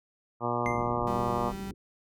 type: harmonic tone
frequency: 119.8 Hz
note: A#2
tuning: 48 cents sharp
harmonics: 1 / 2 / 3 / 4 / 5 / 6 / 7 / 8 / 9 / 10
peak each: -36 / -36 / -36 / -36 / -36 / -36 / -36 / -36 / -36 / -36 dBFS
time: 0.4-1.53 s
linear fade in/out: 50 ms
type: low-pass noise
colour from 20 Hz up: pink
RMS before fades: -41 dBFS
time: 0.65-1.74 s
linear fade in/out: 10 ms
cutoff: 410 Hz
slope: 48 dB/octave
type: tone with exponential decay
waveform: triangle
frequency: 2089 Hz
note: C7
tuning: 3 cents flat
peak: -28 dBFS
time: 0.66-0.99 s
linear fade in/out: 0 ms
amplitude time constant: 71 ms
type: tone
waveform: 35% pulse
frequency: 194.6 Hz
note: G3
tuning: 12 cents flat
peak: -34 dBFS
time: 1.07-1.71 s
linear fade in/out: 2 ms
effects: none